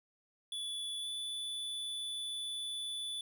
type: tone with pitch glide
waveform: square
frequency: 3439 to 3473 Hz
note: A7 to A7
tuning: -40 to -23 cents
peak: -38 dBFS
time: 0.52-3.21 s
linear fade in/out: 2 ms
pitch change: +17 cents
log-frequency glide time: 0.99-1.07 s
effects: none